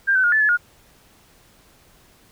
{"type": "tone with pitch steps", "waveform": "sine", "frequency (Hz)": [1593, 1519, 1428, 1744, 1715, 1432], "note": ["G6", "F#6", "F6", "A6", "A6", "F6"], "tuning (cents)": [27, 45, 38, -16, -45, 43], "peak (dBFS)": -14, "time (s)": [0.07, 0.574], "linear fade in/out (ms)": 20, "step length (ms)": 84, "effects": ["pink hiss -54 dBFS RMS until 2.31 s"]}